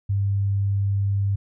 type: tone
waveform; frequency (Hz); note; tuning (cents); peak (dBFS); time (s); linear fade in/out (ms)
sine; 99.4; G2; +25; -19; 0.09-1.36; 10
effects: none